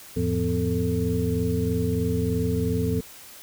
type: tone cluster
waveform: sine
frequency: 84.8 / 107.9 / 171.5 / 253.5 / 442.7 Hz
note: E2 / A2 / F3 / B3 / A4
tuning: +50 / -33 / -31 / +45 / +11 cents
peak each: -28 dBFS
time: 0.16-3.01 s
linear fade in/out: 10 ms
effects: white hiss -45 dBFS RMS until 3.42 s